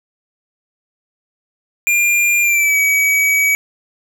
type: tone with pitch glide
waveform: square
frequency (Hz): 2400 to 2273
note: D7 to C#7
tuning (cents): +37 to +43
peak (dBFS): -12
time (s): 1.87-3.55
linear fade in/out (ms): 0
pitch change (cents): -94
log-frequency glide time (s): 2.42-2.77
effects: none